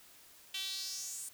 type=tone with high-pass filter sweep; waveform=sawtooth; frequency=385.1 Hz; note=G4; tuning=31 cents flat; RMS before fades=-41 dBFS; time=0.54-1.29 s; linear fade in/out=5 ms; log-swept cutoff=3100 to 8900 Hz; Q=3.8; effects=white hiss -59 dBFS RMS until 1.33 s